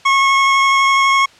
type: tone with vibrato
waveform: 25% pulse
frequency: 1092 Hz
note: C#6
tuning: 26 cents flat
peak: -6 dBFS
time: 0.05-1.26 s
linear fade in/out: 10 ms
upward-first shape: triangle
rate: 12 Hz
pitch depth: 10 cents each way
effects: white hiss -45 dBFS RMS until 1.39 s + low-pass 5000 Hz 12 dB/octave